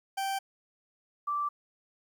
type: tone pair in turn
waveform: 40% pulse / sine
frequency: 780 / 1168.7 Hz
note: G5 / D6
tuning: -9 / -9 cents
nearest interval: perfect fifth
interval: 700 cents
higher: second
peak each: -29 / -28 dBFS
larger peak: second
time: 0.17-0.39 / 1.27-1.49 s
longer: neither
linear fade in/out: 10 ms
effects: 11-bit